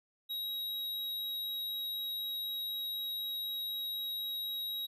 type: tone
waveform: square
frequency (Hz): 3826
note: A#7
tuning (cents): +44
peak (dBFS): -36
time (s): 0.29-4.87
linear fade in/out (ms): 20
effects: resampled to 32000 Hz